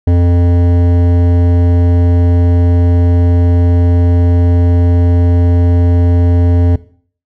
triangle tone with hard clipping, 87.2 Hz, F2, 2 cents flat, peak -8 dBFS, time 0.07-6.76 s, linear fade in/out 5 ms, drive 17 dB, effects noise-tail reverb RT60 0.5 s tail -18 dB re dry

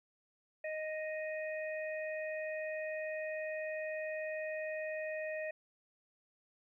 harmonic tone, 622.3 Hz, D#5, in tune, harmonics 1 / 3 / 4, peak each -38 / -44 / -47 dBFS, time 0.64-5.51 s, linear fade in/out 5 ms, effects 13-bit

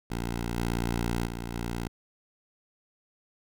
10% pulse tone with level steps, 58.27 Hz, A#1, in tune, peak -22 / -19 / -26 / -23 dBFS, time 0.1-1.88 s, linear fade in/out 10 ms, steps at 0.57 / 1.26 / 1.54 s, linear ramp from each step 10 ms, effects none

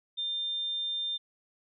sine tone, 3600 Hz, A7, 39 cents sharp, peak -30 dBFS, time 0.17-1.18 s, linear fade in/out 20 ms, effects none

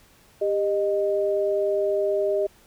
sine tone pair together, 397.7 / 616.6 Hz, G4 / D#5, +25 / -16 cents, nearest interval minor sixth, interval 759 cents, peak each -23 dBFS, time 0.41-2.47 s, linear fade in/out 10 ms, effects pink hiss -56 dBFS RMS until 2.66 s

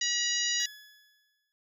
harmonic tone, 964 Hz, B5, 42 cents flat, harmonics 2 / 3 / 4 / 5 / 6 / 7, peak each -34 / -34 / -34 / -34 / -34 / -34 dBFS, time 0.01-0.66 s, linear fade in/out 5 ms
20% pulse tone with exponential decay, 1699 Hz, G#6, 39 cents sharp, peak -36 dBFS, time 0.6-1.52 s, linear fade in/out 0 ms, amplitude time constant 200 ms
effects none

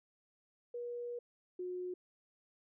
sine tone pair in turn, 480.9 / 362.1 Hz, B4 / F#4, -46 / -37 cents, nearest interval perfect fourth, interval 491 cents, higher first, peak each -39 / -38 dBFS, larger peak second, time 0.74-1.19 / 1.59-1.94 s, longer first, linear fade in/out 5 ms, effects none

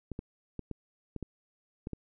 clicks, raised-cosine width 3 ms, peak -24 dBFS, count 8, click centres 0.117 / 0.191 / 0.593 / 0.713 / 1.163 / 1.227 / 1.871 / 1.933 s, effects none

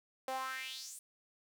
sawtooth tone with high-pass filter sweep, 261.6 Hz, C4, in tune, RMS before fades -42 dBFS, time 0.28-0.99 s, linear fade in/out 2 ms, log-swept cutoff 590 to 9500 Hz, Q 4.1, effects none

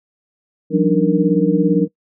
sine tone cluster, 172.3 / 190 / 288.4 / 306 / 466.6 Hz, F3 / F#3 / D4 / D#4 / A#4, -23 / +46 / -31 / -29 / +2 cents, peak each -18 dBFS, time 0.7-1.88 s, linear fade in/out 50 ms, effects noise-tail reverb RT60 0.1 s tail -19 dB re dry

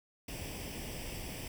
pink noise with comb filter, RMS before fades -42 dBFS, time 0.28-1.48 s, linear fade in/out 5 ms, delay 0.37 ms, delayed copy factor +0.7, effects none

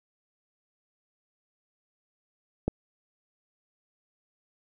click, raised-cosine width 2 ms, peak -12 dBFS, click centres 2.68 s, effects none

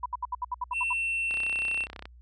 sine tone bursts, 987.8 Hz, B5, in tune, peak -27 dBFS, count 10, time 0.03-0.932 s, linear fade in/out 5 ms, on 29 ms, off 68 ms
triangle tone, 2700 Hz, E7, 41 cents sharp, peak -25 dBFS, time 0.72-1.87 s, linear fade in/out 50 ms
click train, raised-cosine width 0.3 ms, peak -24 dBFS, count 25, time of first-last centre 1.31-2.055 s, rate 32.2 Hz
effects added 60 Hz sine -49 dBFS peak until 2.21 s + resampled to 22050 Hz

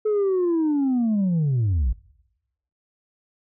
sine linear sweep, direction down, 433.7 to 50.1 Hz, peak -16 dBFS, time 0.05-1.93 s, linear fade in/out 10 ms, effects noise-tail reverb RT60 0.9 s tail -24 dB re dry + tanh soft clip ceiling -17 dBFS

